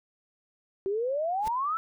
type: exponential sweep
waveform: sine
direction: up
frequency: 377.4 to 1346 Hz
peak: -26 dBFS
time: 0.86-1.77 s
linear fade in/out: 0 ms
type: noise with exponential growth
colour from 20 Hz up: pink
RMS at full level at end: -36 dBFS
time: 1.39-1.48 s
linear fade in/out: 1 ms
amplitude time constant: 19 ms
effects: none